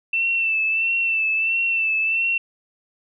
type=tone with vibrato; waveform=sine; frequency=2670 Hz; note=E7; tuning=22 cents sharp; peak=-18 dBFS; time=0.13-2.38 s; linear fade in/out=5 ms; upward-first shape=sine; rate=1.5 Hz; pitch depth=37 cents each way; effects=none